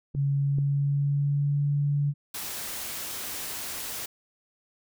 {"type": "tone with pitch glide", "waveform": "sine", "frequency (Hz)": [140, 143.77], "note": ["C#3", "D3"], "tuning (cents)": [18, -36], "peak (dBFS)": -22, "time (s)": [0.14, 2.14], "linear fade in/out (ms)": 50, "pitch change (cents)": 46, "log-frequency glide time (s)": [0.33, 1.65]}
{"type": "clicks", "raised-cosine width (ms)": 3, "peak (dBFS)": [-24, -24], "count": 2, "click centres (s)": [0.15, 0.585]}
{"type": "noise", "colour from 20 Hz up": "white", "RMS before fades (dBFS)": -35, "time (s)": [2.34, 4.06], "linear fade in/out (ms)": 5}
{"effects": []}